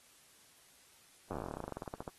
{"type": "slowing click train", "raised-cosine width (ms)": 1, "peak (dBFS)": -27, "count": 25, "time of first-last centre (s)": [1.31, 2.078], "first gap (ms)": 10, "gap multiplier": 1.09, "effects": ["white hiss -63 dBFS RMS until 2.18 s", "AAC 32 kbps"]}